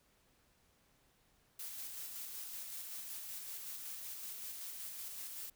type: noise with tremolo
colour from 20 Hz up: blue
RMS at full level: -45 dBFS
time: 1.59-5.5 s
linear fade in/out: 5 ms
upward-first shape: square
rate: 5.3 Hz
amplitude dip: 25%
effects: pink hiss -72 dBFS RMS until 5.55 s